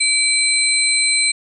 sine tone cluster, 2316 / 4077 / 8160 Hz, D7 / C8 / C9, -25 / -46 / -44 cents, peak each -18 dBFS, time 0-1.32 s, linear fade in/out 10 ms, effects none

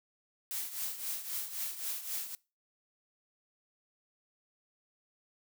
blue noise with tremolo, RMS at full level -35 dBFS, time 0.51-2.35 s, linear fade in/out 0 ms, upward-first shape triangle, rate 3.8 Hz, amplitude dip 75%, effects noise-tail reverb RT60 0.3 s tail -23 dB re dry

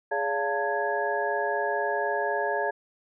sine tone cluster, 416.1 / 571 / 695 / 894 / 1663 Hz, G#4 / D5 / F5 / A5 / G#6, +3 / -49 / -9 / +27 / +2 cents, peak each -31 dBFS, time 0.11-2.71 s, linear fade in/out 10 ms, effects none

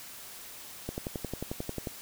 click train, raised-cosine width 2 ms, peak -20 dBFS, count 12, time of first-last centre 0.89-1.872 s, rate 11.2 Hz, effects white hiss -46 dBFS RMS until 2.01 s

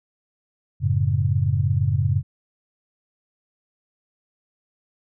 sine chord, F# minor, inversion none, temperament equal, 92.5 / 110 / 138.59 Hz, F#2 / A2 / C#3, 0 / 0 / 0 cents, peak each -22 dBFS, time 0.8-2.23 s, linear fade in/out 50 ms, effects none

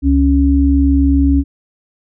sine tone pair together, 69.3 / 277.2 Hz, C#2 / C#4, 0 / 0 cents, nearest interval 2 octaves, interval 2400 cents, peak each -11 dBFS, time 0.02-1.44 s, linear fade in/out 50 ms, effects none

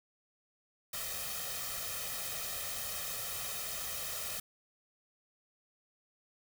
white noise with comb filter, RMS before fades -39 dBFS, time 0.93-4.4 s, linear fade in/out 5 ms, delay 1.6 ms, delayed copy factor +0.8, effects none

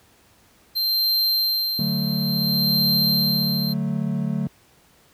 square tone with tremolo, 4147 Hz, C8, 16 cents flat, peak -18 dBFS, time 0.75-3.74 s, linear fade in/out 20 ms, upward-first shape sine, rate 0.57 Hz, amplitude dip 65%
triangle chord, D major, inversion none, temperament equal, 146.83 / 185 / 220 Hz, D3 / F#3 / A3, 0 / 0 / 0 cents, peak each -24 dBFS, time 1.79-4.47 s, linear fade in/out 2 ms
effects pink hiss -56 dBFS RMS until 5.13 s + high-pass 60 Hz 12 dB/octave

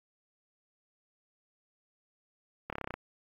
slowing click train, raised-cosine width 0.5 ms, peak -21 dBFS, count 9, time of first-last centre 2.7-2.94 s, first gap 27 ms, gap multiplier 1.03, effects AAC 32 kbps

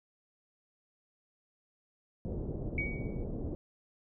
pink low-pass noise, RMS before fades -37 dBFS, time 2.25-3.55 s, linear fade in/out 0 ms, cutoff 500 Hz, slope 24 dB/octave
sine tone with exponential decay, 2254 Hz, C#7, 28 cents sharp, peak -30 dBFS, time 2.78-3.24 s, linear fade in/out 2 ms, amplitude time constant 100 ms
effects none

